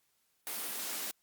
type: high-pass noise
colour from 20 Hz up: white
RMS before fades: -38 dBFS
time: 0.47-1.11 s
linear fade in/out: 0 ms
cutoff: 190 Hz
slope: 48 dB/octave
effects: white hiss -75 dBFS RMS until 1.22 s + Opus 48 kbps